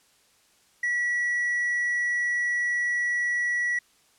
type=tone with hard clipping; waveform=sine; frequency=1938 Hz; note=B6; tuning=33 cents flat; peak=-24 dBFS; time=0.83-3.79 s; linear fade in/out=5 ms; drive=2 dB; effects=white hiss -62 dBFS RMS until 4.18 s + low-pass 10000 Hz 12 dB/octave